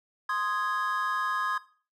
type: chord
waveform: triangle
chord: Ab major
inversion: first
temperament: equal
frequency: 1046.5 / 1244.5 / 1661.2 Hz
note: C6 / Eb6 / Ab6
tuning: 0 / 0 / 0 cents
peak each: -29 dBFS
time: 0.29-1.58 s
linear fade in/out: 5 ms
effects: noise-tail reverb RT60 0.4 s tail -17 dB re dry + tanh soft clip ceiling -16 dBFS